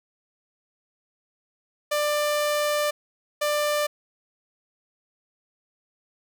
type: tone bursts at uneven times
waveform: sawtooth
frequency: 593 Hz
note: D5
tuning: 17 cents sharp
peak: -18 dBFS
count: 2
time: 1.91-2.91 / 3.41-3.87 s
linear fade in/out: 10 ms
effects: none